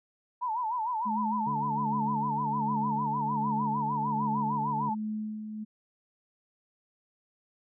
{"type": "tone with vibrato", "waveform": "sine", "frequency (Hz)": 932.3, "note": "A#5", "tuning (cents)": 0, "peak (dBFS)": -28, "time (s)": [0.41, 4.95], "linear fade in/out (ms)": 20, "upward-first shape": "sine", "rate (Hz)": 6.6, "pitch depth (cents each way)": 140}
{"type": "tone with tremolo", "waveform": "sine", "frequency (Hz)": 214.8, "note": "A3", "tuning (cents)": -41, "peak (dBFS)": -30, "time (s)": [1.05, 5.65], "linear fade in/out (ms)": 20, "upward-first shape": "sine", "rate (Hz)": 1.3, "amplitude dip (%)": 50}
{"type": "harmonic tone", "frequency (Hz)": 145.7, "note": "D3", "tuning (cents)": -13, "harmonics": [1, 2, 3, 5], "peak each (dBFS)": [-36, -45, -48, -55], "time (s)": [1.46, 4.9], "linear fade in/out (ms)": 10}
{"effects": []}